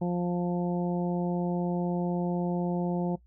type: harmonic tone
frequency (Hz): 176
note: F3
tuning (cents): +14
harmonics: 1 / 2 / 3 / 4 / 5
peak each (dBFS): -27 / -33 / -37 / -39 / -41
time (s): 0.01-3.16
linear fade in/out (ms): 10
effects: noise-tail reverb RT60 0.1 s tail -19 dB re dry + added 60 Hz sine -56 dBFS peak until 3.26 s